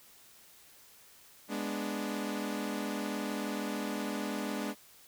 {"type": "chord", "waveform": "sawtooth", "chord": "G# diminished", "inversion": "none", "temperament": "equal", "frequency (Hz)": [207.7, 246.9, 293.7], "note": ["G#3", "B3", "D4"], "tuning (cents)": [0, 0, 0], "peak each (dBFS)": [-33, -36, -34], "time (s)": [1.48, 4.75], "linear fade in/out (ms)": 50, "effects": ["white hiss -58 dBFS RMS until 5.07 s"]}